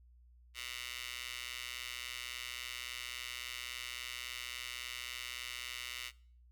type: tone with high-pass filter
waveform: 15% pulse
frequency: 123.6 Hz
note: B2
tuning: 2 cents sharp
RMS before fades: -44 dBFS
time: 0.54-6.12 s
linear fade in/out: 50 ms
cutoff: 2500 Hz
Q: 1.9
effects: noise-tail reverb RT60 0.5 s tail -21 dB re dry + added 60 Hz sine -59 dBFS peak until 6.51 s